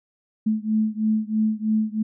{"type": "beating tone pair", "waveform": "sine", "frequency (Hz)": [215.7, 218.8], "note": ["A3", "A3"], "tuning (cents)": [-34, -9], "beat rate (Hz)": 3.1, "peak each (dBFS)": [-22, -23], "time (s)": [0.46, 2.03], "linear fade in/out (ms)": 10, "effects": []}